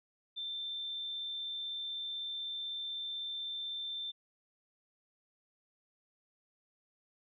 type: tone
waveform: sine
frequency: 3562 Hz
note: A7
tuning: 21 cents sharp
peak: -37 dBFS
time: 0.36-4.12 s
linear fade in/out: 20 ms
effects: none